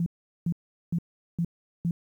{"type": "tone bursts", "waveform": "sine", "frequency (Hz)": 170, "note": "F3", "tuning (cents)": -46, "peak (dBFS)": -23, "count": 5, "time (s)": [0, 1.91], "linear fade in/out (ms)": 2, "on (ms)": 62, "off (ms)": 400, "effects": ["10-bit"]}